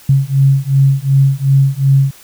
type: beating tone pair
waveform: sine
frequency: 135.4 / 138.1 Hz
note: C#3 / C#3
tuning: -40 / -6 cents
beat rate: 2.7 Hz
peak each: -11 dBFS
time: 0.09-2.11 s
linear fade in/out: 5 ms
effects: white hiss -41 dBFS RMS until 2.23 s